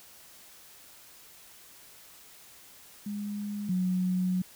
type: tone pair in turn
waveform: sine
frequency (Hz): 205.8 / 183.35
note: G#3 / F#3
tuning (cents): -16 / -15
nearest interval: major second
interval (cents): 199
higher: first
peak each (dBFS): -32 / -25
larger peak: second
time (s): 3.06-3.69 / 3.69-4.42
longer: second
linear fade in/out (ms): 5
effects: white hiss -53 dBFS RMS until 4.55 s